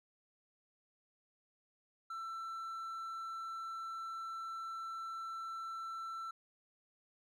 triangle tone, 1337 Hz, E6, 24 cents sharp, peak -39 dBFS, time 2.1-6.31 s, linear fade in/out 5 ms, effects none

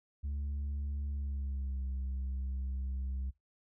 sine tone with pitch glide, 71.2 to 65.67 Hz, C#2 to C2, +47 to +7 cents, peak -31 dBFS, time 0.23-3.31 s, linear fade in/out 20 ms, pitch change -140 cents, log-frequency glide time 1.09-1.82 s, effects noise-tail reverb RT60 0.2 s tail -24 dB re dry + tanh soft clip ceiling -33 dBFS

